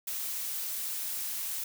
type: noise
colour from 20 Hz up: blue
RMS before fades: -35 dBFS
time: 0.07-1.64 s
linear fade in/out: 5 ms
effects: none